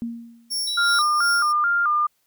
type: tone with exponential decay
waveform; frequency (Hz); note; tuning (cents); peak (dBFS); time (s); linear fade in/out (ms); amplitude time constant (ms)
sine; 233.1; A#3; 0; -23; 0.02-0.62; 0; 130
type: tone with tremolo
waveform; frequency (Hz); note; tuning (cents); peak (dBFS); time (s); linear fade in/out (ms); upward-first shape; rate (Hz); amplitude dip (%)
sawtooth; 5480; F8; -34; -20; 0.5-1.53; 20; sine; 2.8; 65
type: tone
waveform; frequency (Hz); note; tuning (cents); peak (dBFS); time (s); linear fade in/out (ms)
sine; 3906; B7; -20; -24; 0.67-1.02; 5
type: tone with vibrato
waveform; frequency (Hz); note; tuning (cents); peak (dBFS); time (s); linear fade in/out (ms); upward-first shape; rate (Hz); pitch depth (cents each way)
sine; 1297; E6; -28; -17; 0.77-2.07; 10; square; 2.3; 130
effects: white hiss -68 dBFS RMS until 2.26 s